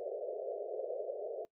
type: band-pass noise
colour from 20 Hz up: white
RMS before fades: -40 dBFS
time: 0-1.45 s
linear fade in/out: 0 ms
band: 390 to 660 Hz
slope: 96 dB/octave
effects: noise-tail reverb RT60 0.1 s tail -20 dB re dry